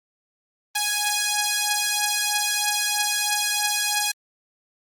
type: beating tone pair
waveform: 5% pulse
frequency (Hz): 830 / 833.1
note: G#5 / G#5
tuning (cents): -1 / +5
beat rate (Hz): 3.1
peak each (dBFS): -11 / -14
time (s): 0.75-4.12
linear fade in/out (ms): 10
effects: Opus 32 kbps